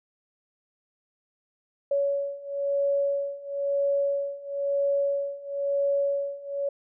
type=beating tone pair; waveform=sine; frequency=561 / 562 Hz; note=C#5 / C#5; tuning=+21 / +24 cents; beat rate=1 Hz; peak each=-28 / -26 dBFS; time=1.91-6.69 s; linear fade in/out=5 ms; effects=none